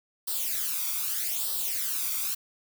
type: noise with flanger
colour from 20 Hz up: blue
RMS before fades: -30 dBFS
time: 0.27-2.35 s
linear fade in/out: 10 ms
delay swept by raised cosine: 0.22 to 0.87 ms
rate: 0.81 Hz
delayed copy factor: +0.7
effects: none